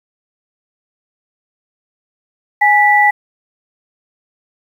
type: tone pair together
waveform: sine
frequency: 830.6 / 1966.4 Hz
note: G#5 / B6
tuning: 0 / -8 cents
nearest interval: octave + minor third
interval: 1492 cents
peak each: -10 dBFS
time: 2.61-3.11 s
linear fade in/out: 10 ms
effects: 7-bit